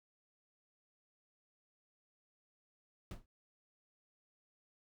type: noise with exponential decay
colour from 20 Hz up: brown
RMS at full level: -36 dBFS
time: 3.11-3.26 s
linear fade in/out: 1 ms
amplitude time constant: 31 ms
effects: none